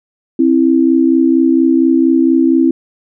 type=tone pair together; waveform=sine; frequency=264.9 / 329.2 Hz; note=C4 / E4; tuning=+22 / -2 cents; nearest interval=major third; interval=376 cents; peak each=-10 dBFS; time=0.39-2.71 s; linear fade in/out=5 ms; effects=none